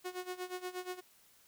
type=tone with tremolo; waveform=sawtooth; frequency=364.4 Hz; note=F#4; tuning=26 cents flat; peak=-33 dBFS; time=0.04-1.01 s; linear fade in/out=20 ms; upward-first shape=sine; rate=8.4 Hz; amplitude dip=85%; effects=white hiss -65 dBFS RMS until 1.47 s